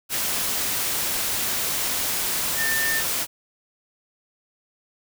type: tone in noise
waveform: sine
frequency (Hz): 1799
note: A6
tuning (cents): +38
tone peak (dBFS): -23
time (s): 2.56-3.03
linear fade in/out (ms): 50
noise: white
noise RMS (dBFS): -25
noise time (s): 0.09-3.27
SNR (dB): -1
effects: none